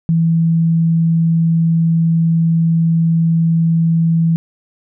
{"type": "tone", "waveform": "sine", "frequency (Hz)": 164.81, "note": "E3", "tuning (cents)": 0, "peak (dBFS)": -10, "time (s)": [0.09, 4.36], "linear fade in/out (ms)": 0, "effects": []}